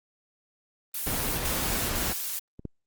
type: noise bursts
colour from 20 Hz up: blue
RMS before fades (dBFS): -32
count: 3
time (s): 0.94-2.392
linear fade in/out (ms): 5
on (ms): 440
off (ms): 66
type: noise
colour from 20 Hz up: pink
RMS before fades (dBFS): -30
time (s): 1.06-2.13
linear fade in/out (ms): 10
type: clicks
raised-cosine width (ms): 3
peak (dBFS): -25 / -30 / -21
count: 3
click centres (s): 2.096 / 2.594 / 2.653
effects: Opus 24 kbps